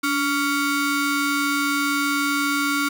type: ring-modulated tone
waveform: 30% pulse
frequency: 839 Hz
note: G#5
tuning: 17 cents sharp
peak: -14 dBFS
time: 0.03-2.89 s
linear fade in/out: 10 ms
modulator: 552 Hz
effects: none